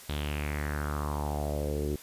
sawtooth tone with low-pass filter sweep, 73.7 Hz, D2, 7 cents sharp, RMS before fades -32 dBFS, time 0.09-1.96 s, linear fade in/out 5 ms, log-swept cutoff 3700 to 360 Hz, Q 4.3, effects white hiss -49 dBFS RMS until 2.02 s + resampled to 32000 Hz

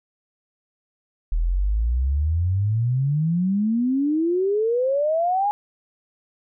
sine exponential sweep, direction up, 38.67 to 840 Hz, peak -18 dBFS, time 1.32-5.51 s, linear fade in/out 0 ms, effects none

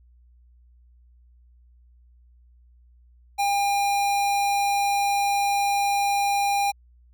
square tone, 804 Hz, G5, 44 cents sharp, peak -21 dBFS, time 3.38-6.72 s, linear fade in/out 20 ms, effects added 60 Hz sine -52 dBFS peak until 7.13 s

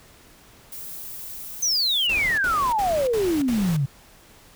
violet noise, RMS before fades -36 dBFS, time 0.72-2.07 s, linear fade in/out 2 ms
sine exponential sweep, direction down, 6272 to 130.81 Hz, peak -19 dBFS, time 1.62-3.86 s, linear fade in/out 10 ms
pink noise bursts, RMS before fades -34 dBFS, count 5, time 2.09-3.768 s, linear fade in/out 5 ms, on 290 ms, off 57 ms
effects pink hiss -51 dBFS RMS until 4.55 s

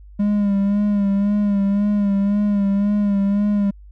triangle tone with vibrato, 202.5 Hz, G#3, 43 cents flat, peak -13 dBFS, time 0.19-3.71 s, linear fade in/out 10 ms, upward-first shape sine, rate 1.9 Hz, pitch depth 41 cents each way, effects added 50 Hz sine -39 dBFS peak until 3.91 s

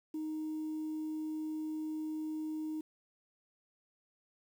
sine tone, 311.1 Hz, D#4, in tune, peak -34 dBFS, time 0.14-2.81 s, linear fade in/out 5 ms, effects tanh soft clip ceiling -33 dBFS + 10-bit

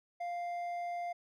sine tone with hard clipping, 698.5 Hz, F5, in tune, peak -37 dBFS, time 0.2-1.13 s, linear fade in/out 10 ms, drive 5 dB, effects none

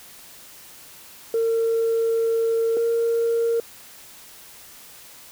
sine tone pair in turn, 455.8 / 462.7 Hz, A#4 / A#4, -39 / -13 cents, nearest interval unison, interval 26 cents, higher second, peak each -17 dBFS, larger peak neither, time 1.34-2.77 / 2.77-3.6 s, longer first, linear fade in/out 2 ms, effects tanh soft clip ceiling -15 dBFS + white hiss -45 dBFS RMS until 5.31 s

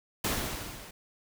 pink noise with level ramp, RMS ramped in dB -28 to -48 dBFS, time 0.24-0.91 s, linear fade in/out 5 ms, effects none

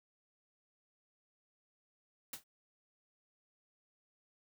white noise with exponential decay, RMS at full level -38 dBFS, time 2.33-2.44 s, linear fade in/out 5 ms, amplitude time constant 23 ms, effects none

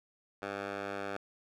10% pulse tone with band-pass filter, 99.6 Hz, G2, 28 cents sharp, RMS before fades -39 dBFS, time 0.42-1.17 s, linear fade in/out 5 ms, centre 1100 Hz, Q 0.87, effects none

